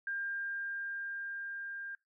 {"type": "tone with level ramp", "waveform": "sine", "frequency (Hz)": 1600, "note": "G6", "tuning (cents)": 35, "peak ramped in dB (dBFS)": [-34, -40], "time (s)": [0.07, 1.95], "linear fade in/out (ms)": 2, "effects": ["noise-tail reverb RT60 0.2 s tail -22 dB re dry"]}